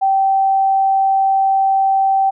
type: tone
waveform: sine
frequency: 776 Hz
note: G5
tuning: 18 cents flat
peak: -11 dBFS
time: 0.01-2.31 s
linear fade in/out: 20 ms
effects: none